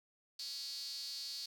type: tone with high-pass filter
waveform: sawtooth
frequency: 277.2 Hz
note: C#4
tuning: in tune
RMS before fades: -44 dBFS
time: 0.39-1.46 s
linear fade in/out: 5 ms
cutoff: 4500 Hz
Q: 9.5
effects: none